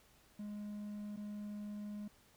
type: tone with dropouts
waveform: triangle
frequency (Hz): 207.7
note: G#3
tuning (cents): 0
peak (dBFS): -40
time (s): 0.39-2.08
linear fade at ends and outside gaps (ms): 5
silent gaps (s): 1.163-1.172
effects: pink hiss -67 dBFS RMS until 2.36 s